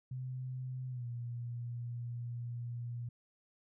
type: tone with pitch glide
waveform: sine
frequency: 128.2 to 119.61 Hz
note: C3 to A#2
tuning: -35 to +45 cents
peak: -38 dBFS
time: 0.11-3.09 s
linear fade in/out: 5 ms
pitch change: -120 cents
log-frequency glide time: 0.89-1.06 s
effects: none